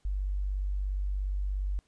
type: tone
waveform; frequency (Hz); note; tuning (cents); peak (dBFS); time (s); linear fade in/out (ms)
sine; 48.53; G1; -17; -28; 0.05-1.79; 0
effects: pink hiss -71 dBFS RMS until 1.87 s + resampled to 22050 Hz